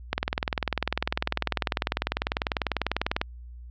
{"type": "click train", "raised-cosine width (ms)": 0.3, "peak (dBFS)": -8, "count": 63, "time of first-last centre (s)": [0.13, 3.215], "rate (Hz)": 20.1, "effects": ["added 60 Hz sine -40 dBFS peak until 3.7 s", "low-pass 5000 Hz 12 dB/octave"]}